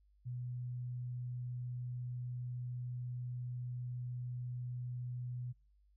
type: tone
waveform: sine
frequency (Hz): 123.47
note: B2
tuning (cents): 0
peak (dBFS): -39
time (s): 0.25-5.53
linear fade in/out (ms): 20
effects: noise-tail reverb RT60 0.3 s tail -25 dB re dry + added 50 Hz sine -66 dBFS peak until 5.96 s